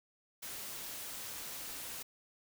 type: noise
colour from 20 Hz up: white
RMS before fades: -44 dBFS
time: 0.42-2.03 s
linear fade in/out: 10 ms
effects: none